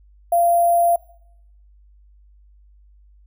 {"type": "tone with sample-and-hold", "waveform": "sine", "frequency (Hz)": 688, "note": "F5", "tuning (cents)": -26, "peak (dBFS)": -13, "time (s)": [0.32, 0.96], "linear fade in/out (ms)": 5, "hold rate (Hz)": 11025, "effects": ["noise-tail reverb RT60 0.8 s tail -23 dB re dry", "added 50 Hz sine -48 dBFS peak until 3.26 s"]}